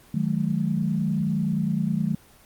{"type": "chord", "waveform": "sine", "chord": "D# diminished", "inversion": "none", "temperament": "equal with one note detuned", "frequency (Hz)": [155.56, 185, 214.9], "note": ["D#3", "F#3", "A3"], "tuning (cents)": [0, 0, -41], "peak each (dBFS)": -26, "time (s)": [0.14, 2.15], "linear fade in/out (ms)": 5, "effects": ["pink hiss -53 dBFS RMS until 2.45 s", "Opus 24 kbps"]}